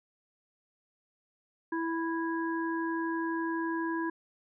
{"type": "harmonic tone", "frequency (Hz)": 329.6, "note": "E4", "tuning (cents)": 0, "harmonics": [1, 3, 5], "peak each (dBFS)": [-31, -36, -38], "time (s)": [1.72, 4.1], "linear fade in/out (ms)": 5, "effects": []}